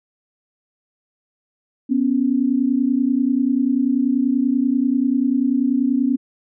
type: tone pair together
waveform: sine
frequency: 247.1 / 277.4 Hz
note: B3 / C#4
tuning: +1 / +1 cents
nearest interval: major second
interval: 200 cents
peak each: -18 dBFS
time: 1.89-6.17 s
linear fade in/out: 20 ms
effects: none